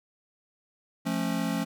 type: chord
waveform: square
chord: F augmented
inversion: none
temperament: just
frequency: 174.61 / 218.3 / 272.8 Hz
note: F3 / A3 / C#4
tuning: 0 / -13 / -28 cents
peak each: -32 dBFS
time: 1.05-1.65 s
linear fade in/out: 20 ms
effects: none